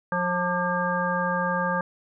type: harmonic tone with a mistuned harmonic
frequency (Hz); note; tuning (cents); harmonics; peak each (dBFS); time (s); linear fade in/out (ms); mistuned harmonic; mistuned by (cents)
178.7; F3; +40; 1 / 3 / 5 / 7 / 9; -29 / -29 / -29 / -29 / -29; 0.12-1.81; 2; 7; -85
effects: none